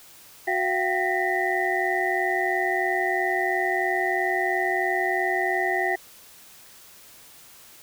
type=tone cluster; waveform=sine; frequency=368.5 / 689 / 772 / 1842 / 1973 Hz; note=F#4 / F5 / G5 / A#6 / B6; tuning=-7 / -24 / -27 / -21 / -2 cents; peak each=-28 dBFS; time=0.47-5.96 s; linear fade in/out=10 ms; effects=white hiss -49 dBFS RMS until 7.82 s